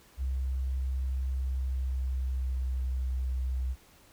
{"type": "tone with pitch glide", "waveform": "sine", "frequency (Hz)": [65.41, 64.03], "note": ["C2", "C2"], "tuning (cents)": [0, -37], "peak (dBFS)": -28, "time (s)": [0.17, 3.76], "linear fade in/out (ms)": 50, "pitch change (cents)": -37, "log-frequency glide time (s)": [1.29, 2.94], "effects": ["pink hiss -59 dBFS RMS until 4.12 s"]}